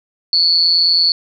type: tone with amplitude modulation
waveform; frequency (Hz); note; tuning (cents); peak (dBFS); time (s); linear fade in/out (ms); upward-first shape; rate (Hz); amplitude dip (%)
sine; 4435; C#8; 0; -6; 0.33-1.12; 2; sine; 169; 90
effects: none